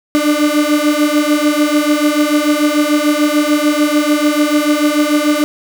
35% pulse beating tone pair, 294.5 / 301.3 Hz, D4 / D4, +5 / +44 cents, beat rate 6.8 Hz, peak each -12 dBFS, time 0.15-5.44 s, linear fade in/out 0 ms, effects none

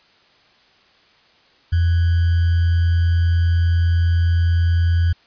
sine tone with sample-and-hold, 85.1 Hz, F2, 44 cents flat, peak -13 dBFS, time 1.72-5.13 s, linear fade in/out 10 ms, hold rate 1575 Hz, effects white hiss -54 dBFS RMS until 5.26 s + resampled to 11025 Hz

